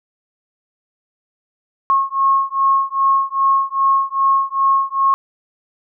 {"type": "beating tone pair", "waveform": "sine", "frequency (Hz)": [1086, 1088.5], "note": ["C#6", "C#6"], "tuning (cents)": [-36, -32], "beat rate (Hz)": 2.5, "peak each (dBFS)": -16, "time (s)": [1.9, 5.14], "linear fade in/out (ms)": 0, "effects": []}